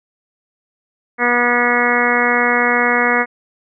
harmonic tone, 242.2 Hz, B3, 34 cents flat, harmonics 1 / 2 / 3 / 4 / 5 / 6 / 7 / 8 / 9, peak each -22 / -20 / -22 / -23 / -21 / -22 / -21 / -19 / -20 dBFS, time 1.18-3.26 s, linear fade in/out 50 ms, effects none

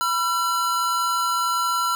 square tone pair together, 986 / 1355.4 Hz, B5 / E6, -3 / +48 cents, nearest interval tritone, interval 551 cents, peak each -27 / -22 dBFS, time 0.01-1.95 s, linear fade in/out 0 ms, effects none

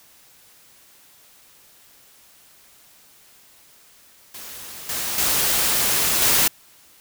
white noise with level steps, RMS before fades -37 / -26 / -20 / -17 dBFS, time 4.34-6.48 s, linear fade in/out 5 ms, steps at 4.89 / 5.18 / 6.22 s, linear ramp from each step 2 ms, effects white hiss -52 dBFS RMS until 7 s

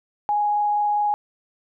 sine tone with frequency modulation, 830.6 Hz, G#5, in tune, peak -18 dBFS, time 0.29-1.14 s, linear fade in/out 0 ms, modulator 24.9 Hz, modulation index 0.23, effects none

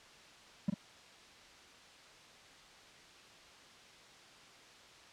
triangle tone with echo, 196 Hz, G3, in tune, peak -25 dBFS, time 0.68-0.7 s, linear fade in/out 5 ms, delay 42 ms, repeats 1, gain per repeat -5 dB, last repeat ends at 0.742 s, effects white hiss -57 dBFS RMS until 5.12 s + low-pass 5000 Hz 12 dB/octave

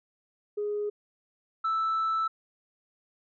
sine tone pair in turn, 415.3 / 1318.5 Hz, G#4 / E6, 0 / 0 cents, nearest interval octave + minor sixth, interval 2000 cents, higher second, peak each -27 / -23 dBFS, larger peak second, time 0.57-0.9 / 1.64-2.28 s, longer second, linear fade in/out 10 ms, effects tanh soft clip ceiling -23 dBFS

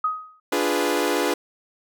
sine tone with exponential decay, 1256 Hz, D#6, 16 cents sharp, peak -17 dBFS, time 0.04-0.4 s, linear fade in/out 5 ms, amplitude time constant 78 ms
sawtooth chord, D diminished seventh, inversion none, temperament equal, 293.7 / 349.2 / 415.3 / 493.9 Hz, D4 / F4 / Ab4 / Cb5, 0 / 0 / 0 / 0 cents, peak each -22 dBFS, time 0.52-1.34 s, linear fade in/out 5 ms
effects none

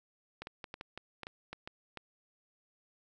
clicks, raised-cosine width 0.3 ms, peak -26 dBFS, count 11, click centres 0.42 / 0.471 / 0.642 / 0.741 / 0.811 / 0.976 / 1.233 / 1.269 / 1.53 / 1.675 / 1.973 s, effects none

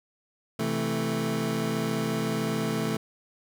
25% pulse chord, A minor, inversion first, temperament equal, 130.81 / 164.81 / 220 Hz, C3 / E3 / A3, 0 / 0 / 0 cents, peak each -29 / -28 / -25 dBFS, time 0.59-2.97 s, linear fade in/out 5 ms, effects none

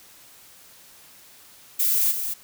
violet noise with echo, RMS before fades -21 dBFS, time 1.79-2.12 s, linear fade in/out 10 ms, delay 220 ms, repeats 1, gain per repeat -7 dB, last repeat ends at 2.34 s, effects white hiss -50 dBFS RMS until 2.43 s

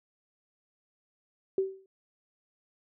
sine tone with exponential decay, 384.2 Hz, G4, 35 cents flat, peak -21 dBFS, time 1.58-1.86 s, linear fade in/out 2 ms, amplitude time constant 59 ms, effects none

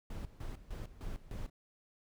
brown noise with tremolo, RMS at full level -41 dBFS, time 0.1-1.5 s, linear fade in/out 5 ms, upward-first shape square, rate 3.3 Hz, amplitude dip 80%, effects none

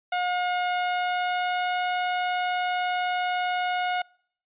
sawtooth tone with pitch glide, 719 to 723.6 Hz, F#5 to F#5, -50 to -39 cents, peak -20 dBFS, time 0.12-4.02 s, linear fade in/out 5 ms, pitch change +11 cents, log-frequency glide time 0.7-1.82 s, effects noise-tail reverb RT60 0.6 s tail -26 dB re dry + resampled to 8000 Hz

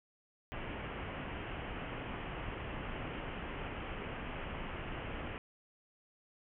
pink low-pass noise, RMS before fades -42 dBFS, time 0.52-5.38 s, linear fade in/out 0 ms, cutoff 3100 Hz, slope 96 dB/octave, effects none

